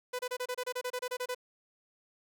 sawtooth tone bursts, 499 Hz, B4, 18 cents sharp, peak -29 dBFS, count 14, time 0.13-1.348 s, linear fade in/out 10 ms, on 61 ms, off 28 ms, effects none

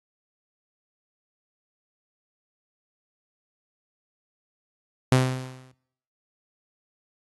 sawtooth tone with exponential decay, 129.1 Hz, C3, 23 cents flat, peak -10 dBFS, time 5.12-5.72 s, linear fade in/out 2 ms, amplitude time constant 130 ms, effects noise-tail reverb RT60 0.8 s tail -23 dB re dry + AAC 32 kbps

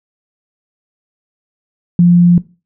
sine tone, 174.61 Hz, F3, in tune, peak -4 dBFS, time 1.99-2.38 s, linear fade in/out 2 ms, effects noise-tail reverb RT60 0.3 s tail -19 dB re dry

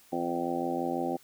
harmonic tone with a mistuned harmonic, 86 Hz, F2, 26 cents flat, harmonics 2 / 3 / 4 / 5 / 6 / 7 / 8 / 9, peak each -42 / -34 / -34 / -43 / -37 / -39 / -42 / -34 dBFS, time 0.12-1.17 s, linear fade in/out 10 ms, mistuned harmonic 2, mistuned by -26 cents, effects white hiss -59 dBFS RMS until 1.23 s

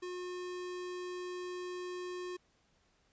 square tone, 360 Hz, F#4, 47 cents flat, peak -40 dBFS, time 0.02-2.37 s, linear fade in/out 10 ms, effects pink hiss -72 dBFS RMS until 3.12 s + resampled to 16000 Hz

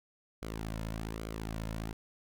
sawtooth tone with flanger, 54.7 Hz, A1, 9 cents flat, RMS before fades -39 dBFS, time 0.42-1.93 s, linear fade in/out 5 ms, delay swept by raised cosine 1.1 to 2.6 ms, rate 1.2 Hz, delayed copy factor -0.6, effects none

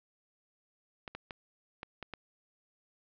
clicks, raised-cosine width 0.3 ms, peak -24 dBFS, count 6, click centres 1.078 / 1.15 / 1.308 / 1.831 / 2.027 / 2.137 s, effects low-pass 4000 Hz 12 dB/octave

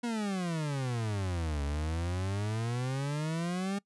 40% pulse exponential two-way sweep, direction down then up, 243.3 to 70.2 to 202.7 Hz, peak -30 dBFS, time 0.03-3.79 s, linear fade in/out 10 ms, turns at 1.63 s, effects noise-tail reverb RT60 0.1 s tail -24 dB re dry + resampled to 24000 Hz

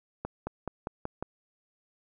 accelerating click train, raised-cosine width 1 ms, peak -19 dBFS, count 6, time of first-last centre 0.25-1.226 s, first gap 220 ms, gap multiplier 0.94, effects none

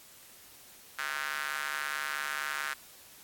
square tone with high-pass filter, 72.3 Hz, D2, 27 cents flat, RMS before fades -35 dBFS, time 0.98-2.74 s, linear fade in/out 10 ms, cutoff 1500 Hz, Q 3.3, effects white hiss -54 dBFS RMS until 3.23 s + AAC 64 kbps

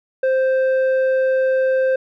square tone with low-pass filter, 523.3 Hz, C5, in tune, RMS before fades -17 dBFS, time 0.23-1.96 s, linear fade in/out 5 ms, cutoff 1100 Hz, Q 3, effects none

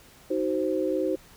sine chord, C diminished, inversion first, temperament just, 314 / 376.7 / 523.3 Hz, Eb4 / Gb4 / C5, +16 / +31 / 0 cents, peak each -28 dBFS, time 0.3-1.16 s, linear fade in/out 10 ms, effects pink hiss -53 dBFS RMS until 1.36 s

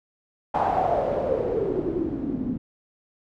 white noise with low-pass filter sweep, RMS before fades -25 dBFS, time 0.54-2.58 s, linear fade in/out 10 ms, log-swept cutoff 860 to 230 Hz, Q 6.3, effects none

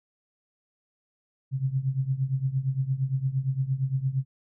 sine tone with tremolo, 133.3 Hz, C3, 33 cents sharp, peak -20 dBFS, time 1.51-4.25 s, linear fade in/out 50 ms, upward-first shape triangle, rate 8.7 Hz, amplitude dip 90%, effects none

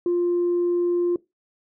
sine tone, 350 Hz, F4, 4 cents sharp, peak -17 dBFS, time 0.06-1.16 s, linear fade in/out 2 ms, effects noise-tail reverb RT60 0.2 s tail -21 dB re dry + tanh soft clip ceiling -16 dBFS

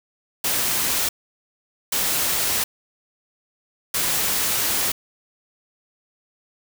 white noise bursts at uneven times, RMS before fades -22 dBFS, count 3, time 0.44-1.09 / 1.92-2.64 / 3.94-4.92 s, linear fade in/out 5 ms, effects none

